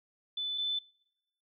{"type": "tone pair in turn", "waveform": "sine", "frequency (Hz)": [3500, 3514], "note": ["A7", "A7"], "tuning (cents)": [-10, -3], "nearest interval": "unison", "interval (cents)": 7, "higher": "second", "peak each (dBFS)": [-32, -30], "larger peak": "second", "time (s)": [[0.37, 0.58], [0.58, 0.79]], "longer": "neither", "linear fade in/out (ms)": 5, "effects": ["noise-tail reverb RT60 1.0 s tail -26 dB re dry"]}